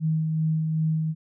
sine tone with tremolo, 158.2 Hz, D#3, 29 cents sharp, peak -20 dBFS, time 0-1.15 s, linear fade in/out 50 ms, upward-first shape sine, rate 2.6 Hz, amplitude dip 30%, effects none

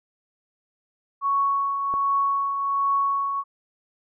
sine tone with tremolo, 1111 Hz, C#6, 4 cents sharp, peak -18 dBFS, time 1.21-3.44 s, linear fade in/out 50 ms, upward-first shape triangle, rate 1.3 Hz, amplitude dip 50%
click, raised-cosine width 1 ms, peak -20 dBFS, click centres 1.939 s
effects none

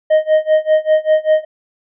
triangle tone with tremolo, 622.3 Hz, D#5, in tune, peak -5 dBFS, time 0.1-1.45 s, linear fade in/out 10 ms, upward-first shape sine, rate 5.1 Hz, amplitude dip 95%, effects resampled to 8000 Hz

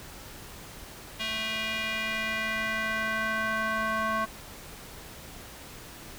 square tone with band-pass filter sweep, 220 Hz, A3, in tune, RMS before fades -30 dBFS, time 1.19-4.26 s, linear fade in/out 20 ms, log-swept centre 3000 to 1200 Hz, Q 2.5, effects pink hiss -45 dBFS RMS until 6.18 s

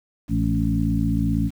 harmonic tone with a mistuned harmonic, 56 Hz, A1, 31 cents sharp, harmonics 1 / 2 / 3 / 4 / 5, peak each -25 / -25 / -25 / -25 / -25 dBFS, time 0.28-1.51 s, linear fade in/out 50 ms, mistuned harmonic 4, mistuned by -43 cents, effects 8-bit

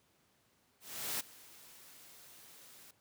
white noise with ADSR envelope, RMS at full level -36 dBFS, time 0.8-2.91 s, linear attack 400 ms, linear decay 12 ms, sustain -21 dB, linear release 4 ms, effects pink hiss -72 dBFS RMS until 3 s + high-pass 100 Hz 12 dB/octave

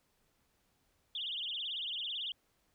sine tone with vibrato, 3219 Hz, G7, 45 cents sharp, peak -36 dBFS, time 1.15-2.32 s, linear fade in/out 2 ms, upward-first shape triangle, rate 18 Hz, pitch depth 260 cents each way, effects pink hiss -75 dBFS RMS until 2.74 s

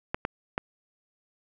clicks, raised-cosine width 0.5 ms, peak -12 dBFS, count 3, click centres 0.145 / 0.251 / 0.579 s, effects none

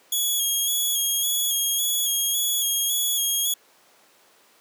10% pulse tone with vibrato, 3322 Hz, G#7, in tune, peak -14 dBFS, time 0.12-3.54 s, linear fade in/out 5 ms, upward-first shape square, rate 1.8 Hz, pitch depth 30 cents each way, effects pink hiss -56 dBFS RMS until 4.6 s + high-pass 400 Hz 12 dB/octave

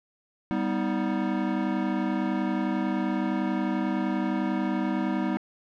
square chord, G augmented, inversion none, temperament equal with one note detuned, 196 / 246.9 / 316 Hz, G3 / B3 / D#4, 0 / 0 / +27 cents, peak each -30 dBFS, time 0.51-5.37 s, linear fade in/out 0 ms, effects low-pass 2000 Hz 12 dB/octave

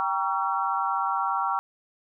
sine chord, G diminished seventh, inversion none, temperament just, 784 / 940.8 / 1128.9 / 1354.7 Hz, G5 / Bb5 / Db6 / Fb6, 0 / +16 / +31 / +47 cents, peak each -29 dBFS, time 0-1.59 s, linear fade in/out 0 ms, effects none

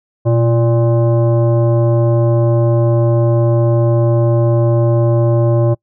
sine tone with frequency modulation, 119.7 Hz, A#2, 46 cents sharp, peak -9 dBFS, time 0.25-5.75 s, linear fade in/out 20 ms, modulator 465 Hz, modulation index 0.85, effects noise-tail reverb RT60 0.1 s tail -26 dB re dry

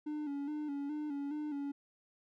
triangle tone with vibrato, 291.6 Hz, D4, 12 cents flat, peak -34 dBFS, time 0.06-1.72 s, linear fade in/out 10 ms, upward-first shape square, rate 2.4 Hz, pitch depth 54 cents each way, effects none

